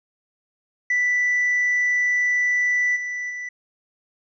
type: tone with level steps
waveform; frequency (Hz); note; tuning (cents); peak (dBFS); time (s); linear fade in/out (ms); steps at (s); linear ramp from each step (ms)
triangle; 1975.5; B6; 0; -15 / -24 / -27; 0.9-3.49; 5; 2.95 / 3.29; 20
effects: tanh soft clip ceiling -13 dBFS + resampled to 16000 Hz